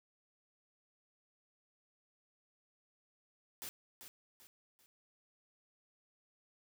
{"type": "noise with echo", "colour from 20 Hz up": "white", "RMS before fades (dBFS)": -45, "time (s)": [3.62, 3.69], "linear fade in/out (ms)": 0, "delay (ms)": 390, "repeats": 3, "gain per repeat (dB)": -8, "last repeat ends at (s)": 4.86, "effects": []}